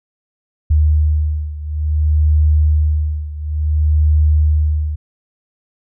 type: beating tone pair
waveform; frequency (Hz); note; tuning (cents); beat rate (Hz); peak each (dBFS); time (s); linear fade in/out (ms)
sine; 76 / 76.57; D#2 / D#2; -40 / -27; 0.57; -13 / -16; 0.7-4.96; 10
effects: none